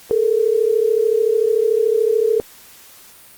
sine tone pair together, 427.1 / 460.7 Hz, G#4 / A#4, +48 / -20 cents, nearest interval minor second, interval 132 cents, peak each -16 dBFS, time 0.11-2.4 s, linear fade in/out 0 ms, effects white hiss -44 dBFS RMS until 3.37 s + Opus 48 kbps

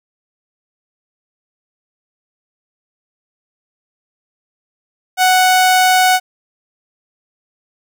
sawtooth tone, 741 Hz, F#5, 2 cents sharp, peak -5 dBFS, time 5.17-6.2 s, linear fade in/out 50 ms, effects none

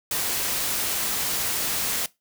white noise, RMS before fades -26 dBFS, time 0.11-2.06 s, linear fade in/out 2 ms, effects noise-tail reverb RT60 0.2 s tail -20 dB re dry

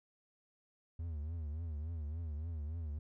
triangle tone with vibrato, 78.8 Hz, D#2, 23 cents sharp, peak -36 dBFS, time 0.99-2.99 s, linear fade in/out 5 ms, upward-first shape triangle, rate 3.5 Hz, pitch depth 160 cents each way, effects none

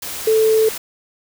sine tone in noise, 440 Hz, A4, in tune, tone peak -11 dBFS, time 0.27-0.69 s, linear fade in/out 5 ms, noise white, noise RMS -28 dBFS, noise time 0.02-0.78 s, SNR +14 dB, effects none

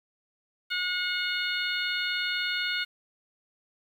harmonic tone with a mistuned harmonic, 724 Hz, F#5, 38 cents flat, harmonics 2 / 3 / 4 / 5 / 6, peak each -31 / -33 / -34 / -35 / -36 dBFS, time 0.7-2.85 s, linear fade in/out 20 ms, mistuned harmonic 6, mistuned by -16 cents, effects 9-bit

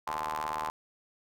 sawtooth ring-modulated tone, 77 Hz, D#2, 17 cents flat, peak -25 dBFS, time 0.07-0.7 s, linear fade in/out 0 ms, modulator 954 Hz, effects none

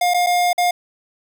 square tone with dropouts, 710 Hz, F5, 28 cents sharp, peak -15 dBFS, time 0.01-0.71 s, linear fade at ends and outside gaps 5 ms, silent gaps 0.138-0.143 / 0.264-0.268 / 0.531-0.579 s, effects none

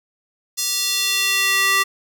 square tone with high-pass filter sweep, 390 Hz, G4, 9 cents flat, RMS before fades -19 dBFS, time 0.57-1.84 s, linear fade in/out 20 ms, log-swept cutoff 5600 to 1500 Hz, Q 1.5, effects none

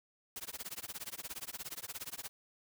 white noise with tremolo, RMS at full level -41 dBFS, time 0.36-2.29 s, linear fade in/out 0 ms, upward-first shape sine, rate 17 Hz, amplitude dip 100%, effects none

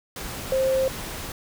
sine tone in noise, 528 Hz, C5, 16 cents sharp, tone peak -19 dBFS, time 0.52-0.88 s, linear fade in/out 2 ms, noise pink, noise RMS -34 dBFS, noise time 0.16-1.32 s, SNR +12 dB, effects none

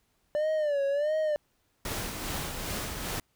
triangle tone with vibrato, 589 Hz, D5, 5 cents sharp, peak -23 dBFS, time 0.35-1.36 s, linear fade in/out 0 ms, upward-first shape sine, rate 1.5 Hz, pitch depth 110 cents each way
pink noise with tremolo, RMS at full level -33 dBFS, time 1.85-3.2 s, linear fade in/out 2 ms, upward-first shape sine, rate 2.5 Hz, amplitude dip 40%
effects pink hiss -72 dBFS RMS until 3.35 s

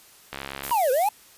click train, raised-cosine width 0.3 ms, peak -16 dBFS, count 27, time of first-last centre 0.33-0.709 s, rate 68.6 Hz
violet noise, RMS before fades -31 dBFS, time 0.63-1.09 s, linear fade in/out 5 ms
triangle linear two-way sweep, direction down then up, 1000 to 483.2 to 872 Hz, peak -17 dBFS, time 0.71-1.09 s, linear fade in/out 5 ms, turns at 0.91 s
effects white hiss -52 dBFS RMS until 1.37 s + resampled to 32000 Hz

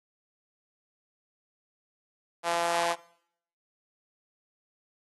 sawtooth tone with high-pass filter, 170.4 Hz, F3, 42 cents flat, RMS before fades -28 dBFS, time 2.43-2.96 s, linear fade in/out 50 ms, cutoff 730 Hz, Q 2.2, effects noise-tail reverb RT60 0.7 s tail -22 dB re dry + AAC 32 kbps

